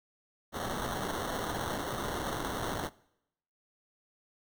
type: noise with sample-and-hold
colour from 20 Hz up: violet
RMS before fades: -35 dBFS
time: 0.52-2.9 s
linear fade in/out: 50 ms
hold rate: 2450 Hz
effects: noise-tail reverb RT60 0.8 s tail -22 dB re dry